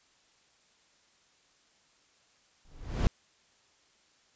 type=noise with exponential growth; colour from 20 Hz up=brown; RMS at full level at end=-21 dBFS; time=2.65-3.07 s; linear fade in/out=1 ms; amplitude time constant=91 ms; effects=white hiss -66 dBFS RMS until 4.35 s + resampled to 16000 Hz